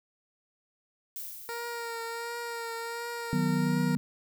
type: noise with exponential decay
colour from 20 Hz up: violet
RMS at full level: -37 dBFS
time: 1.16-2.45 s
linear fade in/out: 1 ms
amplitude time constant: 280 ms
type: tone with vibrato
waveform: 15% pulse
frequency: 466.2 Hz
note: A#4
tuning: in tune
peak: -28 dBFS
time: 1.49-3.95 s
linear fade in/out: 0 ms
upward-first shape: triangle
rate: 1.4 Hz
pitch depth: 29 cents each way
type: chord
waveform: sine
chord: B major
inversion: first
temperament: equal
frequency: 155.56 / 185 / 246.9 Hz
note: D#3 / F#3 / B3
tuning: 0 / 0 / 0 cents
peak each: -29 dBFS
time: 3.33-3.97 s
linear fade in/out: 0 ms
effects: none